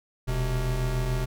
square tone pair together, 40.13 / 127.4 Hz, E1 / C3, -46 / -46 cents, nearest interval octave + minor sixth, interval 2000 cents, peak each -28 dBFS, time 0.27-1.26 s, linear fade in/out 20 ms, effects none

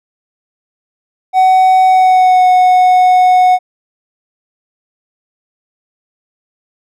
triangle tone with pitch glide, 750 to 734.1 Hz, F#5 to F#5, +23 to -14 cents, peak -3 dBFS, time 1.33-3.59 s, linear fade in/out 50 ms, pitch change -37 cents, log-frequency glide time 1.87-2.47 s, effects none

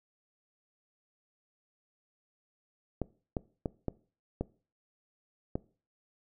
clicks, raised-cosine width 2 ms, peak -18 dBFS, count 6, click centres 3.017 / 3.368 / 3.658 / 3.883 / 4.41 / 5.555 s, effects noise-tail reverb RT60 0.4 s tail -21 dB re dry

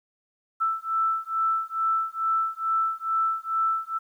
sine beating tone pair, 1323 / 1325.3 Hz, E6 / E6, +6 / +9 cents, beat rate 2.3 Hz, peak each -26 dBFS, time 0.6-3.99 s, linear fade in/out 20 ms, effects 10-bit

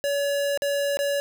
square tone with dropouts, 567 Hz, C#5, 39 cents sharp, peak -23 dBFS, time 0.04-1.2 s, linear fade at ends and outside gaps 0 ms, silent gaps 0.575-0.621 / 0.971-0.99 s, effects none

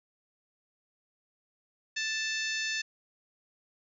harmonic tone with a mistuned harmonic, 880 Hz, A5, in tune, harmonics 2 / 3 / 4 / 5 / 6 / 7 / 8, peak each -34 / -36 / -39 / -40 / -40 / -41 / -46 dBFS, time 1.96-2.82 s, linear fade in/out 10 ms, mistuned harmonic 4, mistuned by +34 cents, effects none

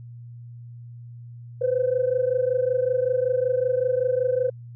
sine tone pair together, 498 / 523.3 Hz, B4 / C5, +14 / 0 cents, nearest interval minor second, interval 86 cents, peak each -21 / -23 dBFS, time 1.61-4.5 s, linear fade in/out 10 ms, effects tanh soft clip ceiling -13 dBFS + added 119 Hz sine -38 dBFS peak until 4.75 s

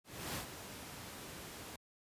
pink noise with ADSR envelope, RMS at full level -39 dBFS, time 0.04-1.76 s, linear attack 320 ms, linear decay 97 ms, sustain -9 dB, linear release 4 ms, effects high-pass 80 Hz 12 dB/octave + resampled to 32000 Hz

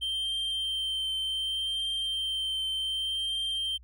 triangle tone with vibrato, 3135 Hz, G7, 1 cent flat, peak -27 dBFS, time 0.01-3.78 s, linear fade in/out 20 ms, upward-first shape triangle, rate 0.66 Hz, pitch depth 17 cents each way, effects added 60 Hz sine -50 dBFS peak until 3.83 s

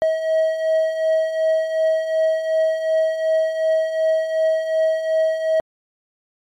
triangle beating tone pair, 637 / 639.7 Hz, D#5 / D#5, +41 / +48 cents, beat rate 2.7 Hz, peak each -22 / -15 dBFS, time 0.02-5.6 s, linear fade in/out 0 ms, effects MP3 64 kbps

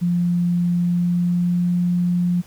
sine tone with pitch glide, 174.61 to 176.43 Hz, F3 to F3, 0 to +18 cents, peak -16 dBFS, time 0.01-2.42 s, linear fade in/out 20 ms, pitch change +18 cents, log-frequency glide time 0.78-1.76 s, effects pink hiss -49 dBFS RMS until 2.46 s

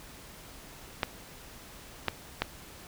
clicks, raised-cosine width 0.3 ms, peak -10 dBFS, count 3, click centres 1.032 / 2.083 / 2.42 s, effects pink hiss -49 dBFS RMS until 2.87 s

